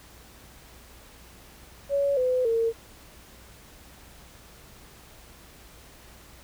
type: tone with pitch steps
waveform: sine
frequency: 562 / 506.5 / 456.5 Hz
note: C#5 / B4 / A#4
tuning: +24 / +44 / -36 cents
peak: -21 dBFS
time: 1.89-2.73 s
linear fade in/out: 50 ms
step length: 280 ms
effects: added 60 Hz sine -54 dBFS peak until 6.43 s + pink hiss -51 dBFS RMS until 6.43 s